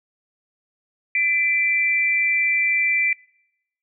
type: tone pair together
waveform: sine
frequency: 2007 / 2349 Hz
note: B6 / D7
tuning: +27 / 0 cents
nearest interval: minor third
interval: 273 cents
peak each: -22 / -19 dBFS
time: 1.15-3.13 s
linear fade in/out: 2 ms
effects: noise-tail reverb RT60 0.8 s tail -24 dB re dry